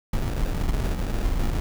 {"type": "noise with sample-and-hold", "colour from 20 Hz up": "brown", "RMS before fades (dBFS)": -24, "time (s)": [0.13, 1.6], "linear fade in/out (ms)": 2, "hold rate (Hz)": 1050, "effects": []}